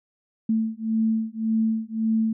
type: beating tone pair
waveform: sine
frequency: 221.2 / 223 Hz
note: A3 / A3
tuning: +9 / +23 cents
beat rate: 1.8 Hz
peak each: -24 dBFS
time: 0.49-2.33 s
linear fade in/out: 5 ms
effects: none